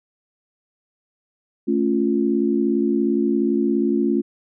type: chord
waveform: sine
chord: A augmented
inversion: none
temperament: equal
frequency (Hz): 220 / 277.2 / 349.2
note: A3 / C#4 / E#4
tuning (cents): 0 / 0 / 0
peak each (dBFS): -21 / -21 / -21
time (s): 1.67-4.22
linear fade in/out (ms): 20
effects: none